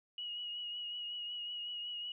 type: tone with vibrato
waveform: sine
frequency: 2900 Hz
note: F#7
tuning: 35 cents flat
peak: -39 dBFS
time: 0.18-2.12 s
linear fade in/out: 2 ms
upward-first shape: triangle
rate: 5.4 Hz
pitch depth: 30 cents each way
effects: none